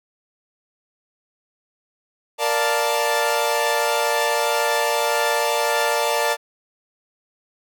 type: chord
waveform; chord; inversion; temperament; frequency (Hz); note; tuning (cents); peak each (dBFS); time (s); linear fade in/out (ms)
sawtooth; Bb major seventh; none; equal; 466.2 / 587.3 / 698.5 / 880; Bb4 / D5 / F5 / A5; 0 / 0 / 0 / 0; -21 / -19 / -23 / -19; 2.38-6.37; 50
effects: none